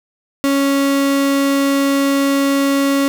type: tone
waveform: 35% pulse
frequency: 277.2 Hz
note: C#4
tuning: in tune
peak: -11 dBFS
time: 0.44-3.08 s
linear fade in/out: 0 ms
effects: none